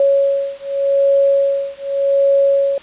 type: beating tone pair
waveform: sine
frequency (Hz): 554.4 / 555.25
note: C#5 / C#5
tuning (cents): 0 / +3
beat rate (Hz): 0.85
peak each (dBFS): -15 / -15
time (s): 0-2.78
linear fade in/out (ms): 2
effects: white hiss -40 dBFS RMS until 2.82 s + resampled to 8000 Hz